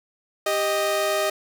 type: tone pair together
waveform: sawtooth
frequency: 394.9 / 622.3 Hz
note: G4 / D#5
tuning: +13 / 0 cents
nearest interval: minor sixth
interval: 787 cents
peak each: -23 / -18 dBFS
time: 0.46-1.3 s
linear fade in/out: 5 ms
effects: none